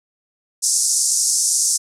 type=band-pass noise; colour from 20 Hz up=pink; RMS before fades=-18 dBFS; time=0.62-1.78 s; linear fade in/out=20 ms; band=5400 to 10000 Hz; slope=48 dB/octave; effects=none